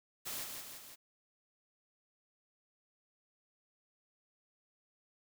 white noise with echo, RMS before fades -41 dBFS, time 0.25-0.45 s, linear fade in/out 20 ms, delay 170 ms, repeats 3, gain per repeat -4 dB, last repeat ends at 0.96 s, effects none

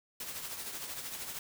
white noise with tremolo, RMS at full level -39 dBFS, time 0.2-1.39 s, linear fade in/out 2 ms, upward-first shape triangle, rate 13 Hz, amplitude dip 55%, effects none

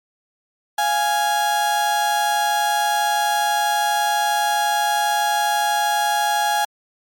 35% pulse tone pair together, 698.5 / 830.7 Hz, F5 / G#5, 0 / 0 cents, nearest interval minor third, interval 300 cents, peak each -23 / -16 dBFS, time 0.78-6.65 s, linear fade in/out 5 ms, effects MP3 96 kbps

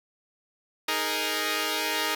5% pulse chord, D# suspended fourth, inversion none, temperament equal, 311.1 / 415.3 / 466.2 Hz, D#4 / G#4 / A#4, 0 / 0 / 0 cents, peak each -19 dBFS, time 0.88-2.15 s, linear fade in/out 5 ms, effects none

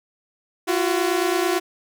sawtooth tone pair together, 341.6 / 370.6 Hz, F4 / F#4, -38 / +3 cents, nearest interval minor second, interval 141 cents, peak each -18 dBFS, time 0.67-1.6 s, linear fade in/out 20 ms, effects none

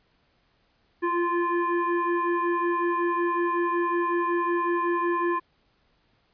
sine tone with frequency modulation, 349.2 Hz, F4, in tune, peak -22 dBFS, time 1.02-5.4 s, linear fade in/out 20 ms, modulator 693 Hz, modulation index 1.6, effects pink hiss -67 dBFS RMS until 6.33 s + resampled to 11025 Hz

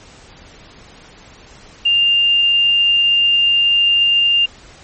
sine tone, 2799 Hz, F7, 3 cents sharp, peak -10 dBFS, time 1.85-4.46 s, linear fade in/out 10 ms, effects pink hiss -42 dBFS RMS until 4.83 s + MP3 32 kbps

